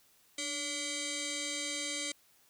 sine tone with frequency modulation, 2027 Hz, B6, 45 cents sharp, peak -34 dBFS, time 0.38-2.12 s, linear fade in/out 5 ms, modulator 865 Hz, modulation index 7.3, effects white hiss -66 dBFS RMS until 2.49 s

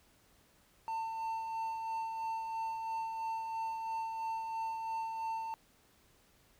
triangle tone with tremolo, 898 Hz, A5, 35 cents sharp, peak -32 dBFS, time 0.88-5.54 s, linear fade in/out 0 ms, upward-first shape sine, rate 3 Hz, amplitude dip 35%, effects pink hiss -67 dBFS RMS until 6.59 s

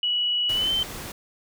sine tone with pitch glide, 2934 to 3092 Hz, F#7 to G7, -15 to -24 cents, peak -21 dBFS, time 0.03-0.83 s, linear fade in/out 2 ms, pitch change +91 cents, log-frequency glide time 0.52-0.71 s
pink noise, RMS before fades -36 dBFS, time 0.49-1.12 s, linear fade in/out 5 ms
effects none

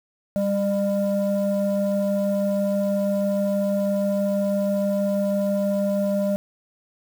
sine tone pair together, 198.4 / 601.4 Hz, G3 / D5, +21 / +41 cents, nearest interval octave + perfect fifth, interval 1920 cents, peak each -21 dBFS, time 0.36-6.36 s, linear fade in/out 0 ms, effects tanh soft clip ceiling -15 dBFS + 7-bit

